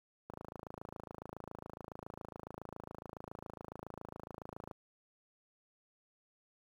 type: click train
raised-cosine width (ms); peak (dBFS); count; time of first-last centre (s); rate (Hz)
1; -30; 121; 0.3-4.712; 27.2
effects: high-pass 60 Hz 12 dB/octave + 10-bit